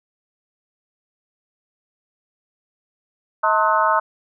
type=harmonic tone with a mistuned harmonic; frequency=212.7 Hz; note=G#3; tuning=42 cents sharp; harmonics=3 / 4 / 5 / 6 / 7; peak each=-22 / -20 / -20 / -20 / -24 dBFS; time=3.43-4 s; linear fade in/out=10 ms; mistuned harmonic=4; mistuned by=+92 cents; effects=none